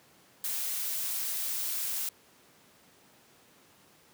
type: noise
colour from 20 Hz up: blue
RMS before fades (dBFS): -33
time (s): 0.44-2.09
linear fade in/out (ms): 2
effects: pink hiss -60 dBFS RMS until 4.13 s + high-pass 150 Hz 12 dB/octave